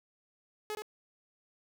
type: tone with echo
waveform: sawtooth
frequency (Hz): 425.1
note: G#4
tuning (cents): +40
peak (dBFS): -31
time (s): 0.7-0.75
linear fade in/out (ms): 0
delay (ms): 71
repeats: 1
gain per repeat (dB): -4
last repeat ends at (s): 0.821
effects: none